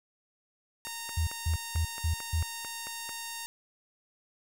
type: tone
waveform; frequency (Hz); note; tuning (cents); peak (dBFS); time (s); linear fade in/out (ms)
5% pulse; 923; A#5; -17; -25; 0.85-3.46; 0
type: click train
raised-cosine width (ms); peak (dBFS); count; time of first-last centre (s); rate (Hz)
0.5; -28; 11; 0.87-3.092; 4.5
type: tone bursts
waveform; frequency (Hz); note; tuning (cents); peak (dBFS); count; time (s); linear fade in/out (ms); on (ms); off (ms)
sine; 81; E2; -30; -25; 5; 1.17-2.43; 5; 100; 190
effects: 9-bit

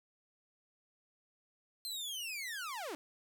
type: linear sweep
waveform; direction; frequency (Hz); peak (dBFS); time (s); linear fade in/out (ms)
sawtooth; down; 4186 to 270.6; -36; 1.85-2.95; 0
effects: none

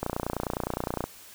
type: click train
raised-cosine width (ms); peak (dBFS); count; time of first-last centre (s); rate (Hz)
1; -14; 31; 0.03-1.04; 29.7
effects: white hiss -49 dBFS RMS until 1.34 s

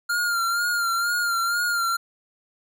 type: tone with vibrato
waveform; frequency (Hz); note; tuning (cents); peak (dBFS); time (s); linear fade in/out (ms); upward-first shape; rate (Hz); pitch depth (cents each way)
square; 1400; F6; +4; -22; 0.09-1.97; 10; sine; 2.1; 45
effects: none

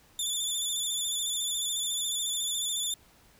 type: tone with vibrato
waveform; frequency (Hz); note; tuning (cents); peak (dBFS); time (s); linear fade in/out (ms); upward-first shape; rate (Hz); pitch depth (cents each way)
20% pulse; 3513; A7; -3; -23; 0.19-2.94; 2; square; 14; 37
effects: pink hiss -60 dBFS RMS until 3.39 s

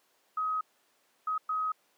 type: tone bursts at uneven times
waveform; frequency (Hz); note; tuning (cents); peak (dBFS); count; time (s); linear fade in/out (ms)
sine; 1265; D#6; +28; -28; 3; 0.37-0.61 / 1.27-1.38 / 1.49-1.72; 5
effects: pink hiss -69 dBFS RMS until 1.97 s + high-pass 400 Hz 12 dB/octave

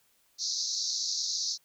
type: band-pass noise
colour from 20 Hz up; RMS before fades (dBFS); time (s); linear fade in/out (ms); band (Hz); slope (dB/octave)
white; -32; 0.38-1.58; 50; 4000 to 6400; 96
effects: white hiss -68 dBFS RMS until 1.64 s

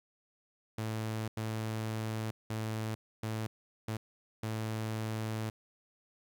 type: tone bursts at uneven times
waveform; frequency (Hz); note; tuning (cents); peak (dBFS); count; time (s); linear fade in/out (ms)
sawtooth; 110; A2; 0; -30; 6; 0.78-1.28 / 1.37-2.31 / 2.5-2.95 / 3.23-3.47 / 3.88-3.97 / 4.43-5.5; 5
effects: 12-bit

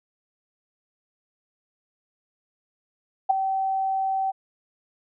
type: tone with ADSR envelope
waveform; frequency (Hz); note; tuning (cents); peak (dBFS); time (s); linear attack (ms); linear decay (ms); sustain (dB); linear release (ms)
sine; 770; G5; -31; -12; 3.29-4.32; 15; 8; -10; 23
effects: none

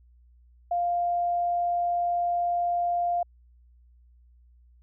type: tone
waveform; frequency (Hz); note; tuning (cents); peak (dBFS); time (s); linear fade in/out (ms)
sine; 699; F5; +1; -23; 0.71-3.23; 5
effects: added 60 Hz sine -54 dBFS peak until 4.82 s

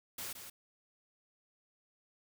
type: noise with echo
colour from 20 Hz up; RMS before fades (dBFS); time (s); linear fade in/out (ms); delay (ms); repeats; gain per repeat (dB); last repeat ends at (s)
white; -42; 0.18-0.33; 5; 170; 1; -7; 0.5
effects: none

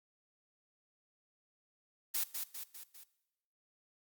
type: noise with echo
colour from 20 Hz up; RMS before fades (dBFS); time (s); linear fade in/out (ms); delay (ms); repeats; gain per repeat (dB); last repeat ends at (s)
blue; -34; 2.14-2.24; 10; 200; 4; -5; 3.04
effects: noise-tail reverb RT60 0.9 s tail -18 dB re dry + Opus 48 kbps

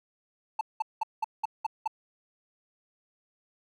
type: tone bursts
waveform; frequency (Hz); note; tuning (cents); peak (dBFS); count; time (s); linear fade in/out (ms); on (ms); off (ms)
triangle; 880; A5; 0; -23; 7; 0.59-1.877; 5; 21; 190
effects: none

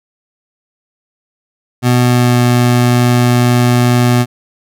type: tone with pitch glide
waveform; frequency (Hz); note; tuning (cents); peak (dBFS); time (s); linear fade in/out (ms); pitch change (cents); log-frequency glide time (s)
25% pulse; 123.47 to 122.19; B2 to B2; 0 to -18; -4; 1.82-4.26; 50; -18; 1.99-2.37
effects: none

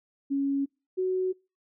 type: tone pair in turn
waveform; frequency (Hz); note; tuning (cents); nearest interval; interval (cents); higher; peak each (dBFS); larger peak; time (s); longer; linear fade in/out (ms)
sine; 277.2 / 371.7; C#4 / F#4; 0 / +8; perfect fourth; 508; second; -24; neither; 0.3-0.66 / 0.97-1.33; neither; 20
effects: noise-tail reverb RT60 0.3 s tail -26 dB re dry

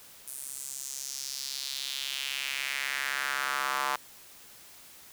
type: tone with high-pass filter sweep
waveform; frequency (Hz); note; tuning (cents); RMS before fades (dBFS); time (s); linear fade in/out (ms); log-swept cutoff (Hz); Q
square; 68.1; C#2; -30; -34; 0.27-3.96; 5; 10000 to 1000; 2.5
effects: white hiss -52 dBFS RMS until 5.12 s

